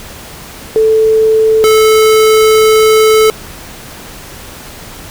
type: tone pair in turn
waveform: sine / square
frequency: 440 / 435.7 Hz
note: A4 / A4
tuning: 0 / -17 cents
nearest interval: unison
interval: 17 cents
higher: first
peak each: -5 dBFS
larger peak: neither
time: 0.76-1.64 / 1.64-3.3 s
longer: second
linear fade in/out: 0 ms
effects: pink hiss -30 dBFS RMS until 5.1 s